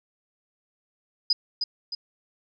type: tone with echo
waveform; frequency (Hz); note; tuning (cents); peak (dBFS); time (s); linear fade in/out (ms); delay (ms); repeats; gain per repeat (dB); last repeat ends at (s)
sine; 4978; D#8; 0; -17; 1.3-1.33; 5; 310; 2; -6; 1.95
effects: none